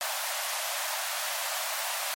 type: high-pass noise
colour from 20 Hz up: pink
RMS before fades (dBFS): -32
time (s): 0.01-2.14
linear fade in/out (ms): 0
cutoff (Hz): 580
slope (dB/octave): 96
effects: MP3 64 kbps